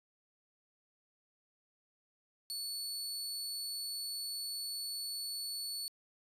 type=tone; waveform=sawtooth; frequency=4435 Hz; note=C#8; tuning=in tune; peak=-35 dBFS; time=2.5-5.88 s; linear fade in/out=0 ms; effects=resampled to 32000 Hz